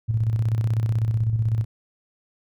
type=tone with tremolo; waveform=sine; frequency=111.6 Hz; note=A2; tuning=25 cents sharp; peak=-17 dBFS; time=0.08-1.65 s; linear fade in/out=20 ms; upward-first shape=square; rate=16 Hz; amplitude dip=50%; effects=none